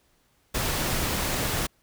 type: noise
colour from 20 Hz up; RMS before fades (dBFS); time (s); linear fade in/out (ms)
pink; -27; 0.54-1.67; 10
effects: pink hiss -66 dBFS RMS until 1.82 s